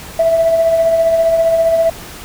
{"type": "tone with tremolo", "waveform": "sine", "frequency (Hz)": 659.3, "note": "E5", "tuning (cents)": 0, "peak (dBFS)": -6, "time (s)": [0.19, 1.9], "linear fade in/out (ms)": 5, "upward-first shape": "triangle", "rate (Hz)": 15, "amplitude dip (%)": 50, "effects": ["tanh soft clip ceiling -4 dBFS", "pink hiss -32 dBFS RMS until 2.24 s"]}